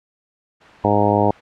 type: noise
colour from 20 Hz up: white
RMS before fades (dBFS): -42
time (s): 0.6-1.41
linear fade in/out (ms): 20
type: harmonic tone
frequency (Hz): 103.3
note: G#2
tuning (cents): -9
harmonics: 1 / 2 / 3 / 4 / 5 / 6 / 7 / 8 / 9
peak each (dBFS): -22 / -22 / -22 / -22 / -22 / -22 / -22 / -22 / -22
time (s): 0.84-1.31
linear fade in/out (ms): 5
effects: low-pass 2000 Hz 12 dB/octave